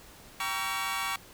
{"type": "chord", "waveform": "20% pulse", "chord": "G diminished seventh", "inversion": "none", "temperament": "just", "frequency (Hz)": [784, 940.8, 1128.9, 1354.7], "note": ["G5", "Bb5", "Db6", "Fb6"], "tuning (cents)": [0, 16, 31, 47], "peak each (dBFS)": [-33, -32, -28, -33], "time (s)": [0.4, 1.16], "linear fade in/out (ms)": 2, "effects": ["pink hiss -52 dBFS RMS until 1.33 s"]}